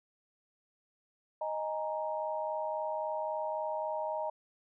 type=chord; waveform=sine; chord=D# suspended fourth; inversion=none; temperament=just; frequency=622.3 / 829.7 / 933.4 Hz; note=D#5 / G#5 / A#5; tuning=0 / -2 / +2 cents; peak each=-35 / -40 / -37 dBFS; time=1.41-4.3 s; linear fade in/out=5 ms; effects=none